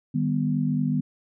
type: tone cluster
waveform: sine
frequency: 153.3 / 197.8 / 246.6 Hz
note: D#3 / G3 / B3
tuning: -25 / +16 / -2 cents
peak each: -25 / -28 / -25 dBFS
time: 0.14-1.01 s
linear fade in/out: 10 ms
effects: none